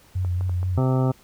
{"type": "tone with vibrato", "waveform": "sine", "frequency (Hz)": 90.7, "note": "F#2", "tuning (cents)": -34, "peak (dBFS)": -21, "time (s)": [0.15, 0.79], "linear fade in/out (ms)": 10, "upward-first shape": "square", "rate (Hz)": 4.3, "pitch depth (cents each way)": 29}
{"type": "clicks", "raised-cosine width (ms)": 1, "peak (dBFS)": -25, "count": 4, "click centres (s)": [0.248, 0.41, 0.495, 0.63]}
{"type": "harmonic tone", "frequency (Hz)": 130, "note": "C3", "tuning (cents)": -11, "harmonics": [1, 2, 3, 4, 5, 6, 7, 9, 10], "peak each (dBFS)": [-19, -25, -29, -31, -33, -35, -36, -38, -39], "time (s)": [0.77, 1.12], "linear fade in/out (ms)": 10}
{"effects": ["pink hiss -54 dBFS RMS until 1.23 s"]}